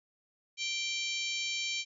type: harmonic tone with a mistuned harmonic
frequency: 784 Hz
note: G5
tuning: in tune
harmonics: 3 / 4 / 5 / 6 / 7 / 8 / 9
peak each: -36 / -38 / -40 / -42 / -43 / -44 / -45 dBFS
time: 0.57-1.85 s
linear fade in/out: 50 ms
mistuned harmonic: 6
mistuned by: -85 cents
effects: none